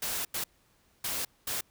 white noise bursts at uneven times, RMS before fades -33 dBFS, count 4, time 0.02-0.25 / 0.34-0.44 / 1.04-1.25 / 1.47-1.61 s, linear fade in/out 5 ms, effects pink hiss -67 dBFS RMS until 1.7 s

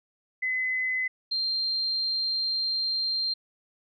sine tone pair in turn, 2027 / 4175 Hz, B6 / C8, +45 / -5 cents, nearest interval octave + minor second, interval 1250 cents, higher second, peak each -25 dBFS, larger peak neither, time 0.42-1.08 / 1.31-3.34 s, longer second, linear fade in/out 10 ms, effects none

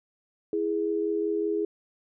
sine tone pair together, 330 / 415.3 Hz, E4 / G#4, +2 / 0 cents, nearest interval major third, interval 398 cents, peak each -29 / -26 dBFS, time 0.53-1.65 s, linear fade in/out 2 ms, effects none

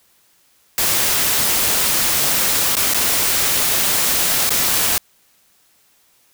white noise with dropouts, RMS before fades -17 dBFS, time 0.78-4.98 s, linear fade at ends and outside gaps 1 ms, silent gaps 2.754-2.767 / 2.937-2.944 / 4.493-4.505 s, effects white hiss -57 dBFS RMS until 6.33 s

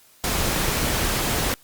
pink noise, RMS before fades -23 dBFS, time 0.24-1.54 s, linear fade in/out 0 ms, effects white hiss -54 dBFS RMS until 1.63 s + Opus 48 kbps

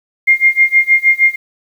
sine tone with tremolo, 2119 Hz, C7, 21 cents sharp, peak -4 dBFS, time 0.27-1.36 s, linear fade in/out 10 ms, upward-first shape sine, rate 6.4 Hz, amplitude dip 95%, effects 7-bit

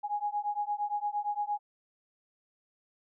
sine beating tone pair, 824 / 832.7 Hz, G#5 / G#5, -14 / +4 cents, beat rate 8.7 Hz, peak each -33 / -33 dBFS, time 0.03-1.59 s, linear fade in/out 20 ms, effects none

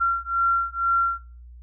sine beating tone pair, 1369 / 1371.1 Hz, F6 / F6, -35 / -32 cents, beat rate 2.1 Hz, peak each -23 dBFS, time 0-1.19 s, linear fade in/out 20 ms, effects noise-tail reverb RT60 0.4 s tail -22 dB re dry + added 60 Hz sine -41 dBFS peak until 1.62 s

